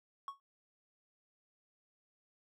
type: tone with exponential decay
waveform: triangle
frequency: 1107 Hz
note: C#6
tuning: 3 cents flat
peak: -34 dBFS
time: 0.28-0.4 s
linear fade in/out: 1 ms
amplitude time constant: 24 ms
effects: none